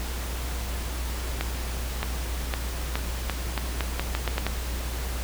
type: accelerating click train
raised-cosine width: 0.3 ms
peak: -10 dBFS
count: 12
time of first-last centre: 1.41-4.466 s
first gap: 620 ms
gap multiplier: 0.82
effects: added 60 Hz sine -29 dBFS peak until 5.23 s + pink hiss -36 dBFS RMS until 5.23 s